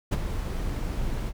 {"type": "noise with ADSR envelope", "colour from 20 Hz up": "brown", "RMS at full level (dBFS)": -19, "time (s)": [0.11, 1.33], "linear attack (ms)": 19, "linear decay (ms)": 27, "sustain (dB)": -10, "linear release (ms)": 55, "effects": []}